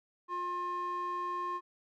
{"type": "tone with band-pass filter", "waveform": "square", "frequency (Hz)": 355.4, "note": "F4", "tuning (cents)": 30, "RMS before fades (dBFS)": -36, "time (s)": [0.28, 1.61], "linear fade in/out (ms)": 50, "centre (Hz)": 1000, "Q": 4.1, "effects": []}